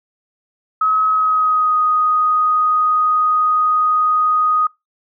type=tone with pitch glide; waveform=sine; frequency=1278 to 1245.9 Hz; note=D#6 to D#6; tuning=+46 to +2 cents; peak=-12 dBFS; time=0.81-4.67 s; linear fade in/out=5 ms; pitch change=-44 cents; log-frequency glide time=1.08-1.76 s; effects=noise-tail reverb RT60 0.2 s tail -24 dB re dry